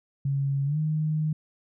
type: tone with pitch glide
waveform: sine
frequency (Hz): 138.59 to 154.67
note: C#3 to D#3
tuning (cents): 0 to -10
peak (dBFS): -23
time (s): 0.25-1.33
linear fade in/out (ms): 5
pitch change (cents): +190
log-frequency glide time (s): 0.65-0.78
effects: none